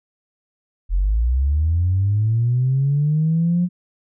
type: linear sweep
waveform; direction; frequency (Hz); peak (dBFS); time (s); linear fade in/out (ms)
sine; up; 41.44 to 180; -14; 0.89-3.69; 50
effects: tanh soft clip ceiling -10 dBFS